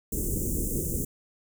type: band-stop noise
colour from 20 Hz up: pink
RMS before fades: -29 dBFS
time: 0.12-1.05 s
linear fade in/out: 5 ms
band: 460 to 6900 Hz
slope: 48 dB/octave
effects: none